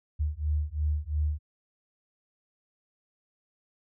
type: beating tone pair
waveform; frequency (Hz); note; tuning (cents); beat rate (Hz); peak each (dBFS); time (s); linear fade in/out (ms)
sine; 74 / 76.9; D2 / D#2; +14 / -20; 2.9; -29; 0.19-1.39; 20
effects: none